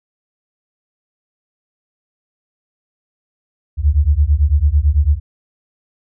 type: beating tone pair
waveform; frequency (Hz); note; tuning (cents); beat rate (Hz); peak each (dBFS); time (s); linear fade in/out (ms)
sine; 69.1 / 78.1; C#2 / D#2; -5 / +7; 9; -13; 3.77-5.2; 50
effects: none